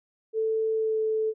sine tone with pitch glide, 441.9 to 437.6 Hz, A4 to A4, +7 to -9 cents, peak -23 dBFS, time 0.33-1.34 s, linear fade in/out 50 ms, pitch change -16 cents, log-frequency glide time 0.74-0.99 s, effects none

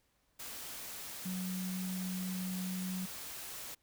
sine tone in noise, 185 Hz, F#3, in tune, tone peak -36 dBFS, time 1.25-3.06 s, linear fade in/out 10 ms, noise white, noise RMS -45 dBFS, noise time 0.39-3.75 s, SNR +6 dB, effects pink hiss -75 dBFS RMS until 3.82 s

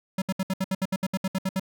square tone bursts, 190 Hz, F#3, 46 cents sharp, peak -24 dBFS, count 14, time 0.18-1.597 s, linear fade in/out 5 ms, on 39 ms, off 67 ms, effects none

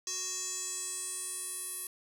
square tone with band-pass filter sweep, 370 Hz, F#4, in tune, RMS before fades -38 dBFS, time 0.07-1.87 s, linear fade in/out 2 ms, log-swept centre 6200 to 11000 Hz, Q 5.2, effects 10-bit

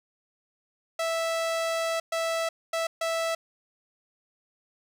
sawtooth tone bursts at uneven times, 658 Hz, E5, 3 cents flat, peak -22 dBFS, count 4, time 0.99-2 / 2.12-2.49 / 2.73-2.87 / 3.01-3.35 s, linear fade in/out 5 ms, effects low-pass 10000 Hz 12 dB/octave + 9-bit

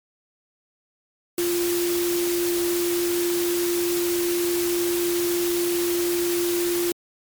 sine tone in noise, 348.2 Hz, F4, 5 cents flat, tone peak -21 dBFS, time 1.38-6.92 s, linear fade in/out 2 ms, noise white, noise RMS -29 dBFS, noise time 1.38-6.92 s, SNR +5 dB, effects MP3 96 kbps

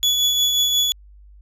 35% pulse tone with tremolo, 3410 Hz, G#7, 45 cents sharp, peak -12 dBFS, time 0.03-0.92 s, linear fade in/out 0 ms, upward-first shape triangle, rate 5.6 Hz, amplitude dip 40%, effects added 50 Hz sine -43 dBFS peak until 1.41 s + resampled to 32000 Hz

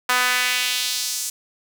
sawtooth tone with high-pass filter sweep, 249.6 Hz, B3, 19 cents sharp, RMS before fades -22 dBFS, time 0.09-1.3 s, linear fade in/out 5 ms, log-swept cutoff 1200 to 7200 Hz, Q 1.5, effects none

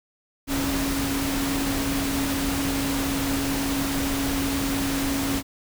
sine tone in noise, 275.3 Hz, C#4, 12 cents flat, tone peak -25 dBFS, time 0.47-5.43 s, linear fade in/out 50 ms, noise pink, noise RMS -28 dBFS, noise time 0.47-5.43 s, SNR 0 dB, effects none

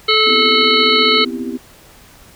harmonic tone, 434.1 Hz, A4, 23 cents flat, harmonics 1 / 3 / 5 / 7 / 9 / 10, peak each -17 / -17 / -17 / -17 / -17 / -17 dBFS, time 0.08-1.25 s, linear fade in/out 10 ms
sine chord, C major seventh, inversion third, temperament equal with one note detuned, 246.9 / 261.6 / 329.6 / 394.5 Hz, B3 / C4 / E4 / G4, 0 / 0 / 0 / +11 cents, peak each -24 / -26 / -27 / -29 dBFS, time 0.26-1.58 s, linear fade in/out 20 ms
effects pink hiss -44 dBFS RMS until 2.35 s

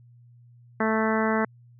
harmonic tone, 220 Hz, A3, in tune, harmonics 1 / 2 / 3 / 4 / 5 / 6 / 7 / 8 / 9, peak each -25 / -28 / -30 / -31 / -32 / -33 / -33 / -34 / -35 dBFS, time 0.8-1.45 s, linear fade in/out 5 ms, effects added 120 Hz sine -50 dBFS peak until 1.79 s

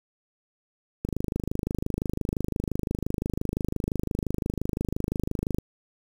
click train, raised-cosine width 3 ms, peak -14 dBFS, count 118, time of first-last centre 1.05-5.585 s, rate 25.8 Hz, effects 7-bit

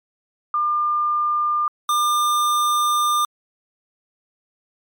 sine / square tone pair in turn, 1200 / 1200 Hz, D6 / D6, +37 / +37 cents, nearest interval unison, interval 0 cents, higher neither, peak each -17 dBFS, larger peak neither, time 0.54-1.68 / 1.89-3.25 s, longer second, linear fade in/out 2 ms, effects MP3 96 kbps

